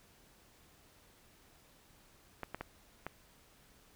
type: clicks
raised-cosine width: 0.5 ms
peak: -24 dBFS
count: 4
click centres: 2.433 / 2.546 / 2.61 / 3.066 s
effects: pink hiss -64 dBFS RMS until 3.95 s